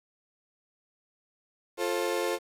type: chord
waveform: 35% pulse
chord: F major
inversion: none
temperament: equal with one note detuned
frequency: 349.2 / 440 / 531.2 Hz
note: F4 / A4 / C5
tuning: 0 / 0 / +26 cents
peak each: -30 dBFS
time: 1.77-2.39 s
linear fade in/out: 50 ms
effects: resampled to 32000 Hz + 9-bit

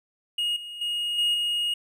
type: tone with level steps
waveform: triangle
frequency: 2870 Hz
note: F7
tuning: 47 cents sharp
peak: -22 / -34 / -24 / -19 / -22 dBFS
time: 0.38-1.74 s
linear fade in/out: 5 ms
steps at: 0.56 / 0.81 / 1.18 / 1.34 s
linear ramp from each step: 5 ms
effects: none

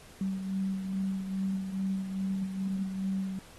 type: beating tone pair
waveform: sine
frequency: 191.6 / 194 Hz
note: G3 / G3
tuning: -39 / -18 cents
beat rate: 2.4 Hz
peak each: -30 / -39 dBFS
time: 0.21-3.39 s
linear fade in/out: 2 ms
effects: pink hiss -54 dBFS RMS until 3.58 s + AAC 32 kbps

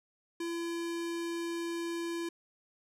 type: tone with notch filter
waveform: square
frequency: 338.2 Hz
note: E4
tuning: 44 cents sharp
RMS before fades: -36 dBFS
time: 0.4-2.29 s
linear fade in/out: 5 ms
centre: 720 Hz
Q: 1.3
effects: low-pass 11000 Hz 12 dB/octave

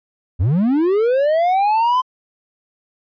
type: linear sweep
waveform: triangle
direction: up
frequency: 74 to 1035 Hz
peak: -11 dBFS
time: 0.39-2.02 s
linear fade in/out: 20 ms
effects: resampled to 11025 Hz

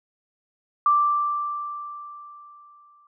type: tone with exponential decay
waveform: sine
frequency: 1174.7 Hz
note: D6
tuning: in tune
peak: -14 dBFS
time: 0.86-3.07 s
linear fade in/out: 2 ms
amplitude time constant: 480 ms
effects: none

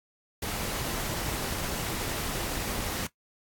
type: noise with amplitude modulation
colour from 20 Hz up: pink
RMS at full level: -31 dBFS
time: 0.42-3.07 s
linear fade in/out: 5 ms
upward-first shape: sine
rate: 267 Hz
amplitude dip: 40%
effects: noise-tail reverb RT60 0.1 s tail -18 dB re dry + AAC 64 kbps

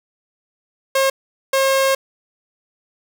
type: tone bursts at uneven times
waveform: sawtooth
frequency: 538 Hz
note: C5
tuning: 48 cents sharp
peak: -10 dBFS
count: 2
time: 0.95-1.1 / 1.53-1.95 s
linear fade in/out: 5 ms
effects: none

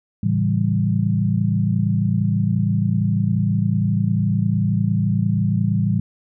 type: chord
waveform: sine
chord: A dominant seventh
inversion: none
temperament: equal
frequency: 110 / 138.59 / 164.81 / 196 Hz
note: A2 / C#3 / E3 / G3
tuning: 0 / 0 / 0 / 0 cents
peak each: -20 / -25 / -22 / -21 dBFS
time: 0.23-6 s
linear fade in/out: 5 ms
effects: none

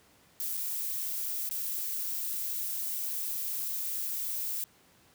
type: noise with dropouts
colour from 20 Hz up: violet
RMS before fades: -34 dBFS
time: 0.4-4.64 s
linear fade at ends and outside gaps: 0 ms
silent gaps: 0.57-0.575 / 1.491-1.51 s
effects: pink hiss -62 dBFS RMS until 5.14 s + high-pass 80 Hz 12 dB/octave

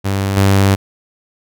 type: tone with level steps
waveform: sawtooth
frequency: 98 Hz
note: G2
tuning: in tune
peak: -11 / -5 dBFS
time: 0.04-0.76 s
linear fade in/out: 20 ms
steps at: 0.37 s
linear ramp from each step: 2 ms
effects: none

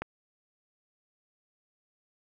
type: click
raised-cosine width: 0.5 ms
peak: -18 dBFS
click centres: 0.02 s
effects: none

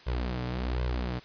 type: tone with flanger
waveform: sawtooth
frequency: 61.7 Hz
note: B1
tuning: 1 cent flat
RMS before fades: -31 dBFS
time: 0.06-1.2 s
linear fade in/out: 20 ms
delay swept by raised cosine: 1.9 to 6.9 ms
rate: 1.3 Hz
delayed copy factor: +0.75
effects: white hiss -52 dBFS RMS until 1.24 s + resampled to 11025 Hz

